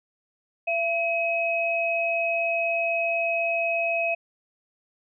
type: tone pair together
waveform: sine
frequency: 674.3 / 2546 Hz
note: E5 / D#7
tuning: +39 / +39 cents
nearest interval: octave + major seventh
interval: 2300 cents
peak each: -25 / -25 dBFS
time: 0.67-4.15 s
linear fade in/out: 10 ms
effects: none